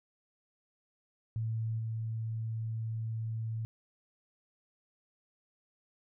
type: tone with level steps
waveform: sine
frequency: 112.1 Hz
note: A2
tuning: 33 cents sharp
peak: -31 / -33 dBFS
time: 1.36-3.65 s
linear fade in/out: 0 ms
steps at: 1.78 s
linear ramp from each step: 20 ms
effects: none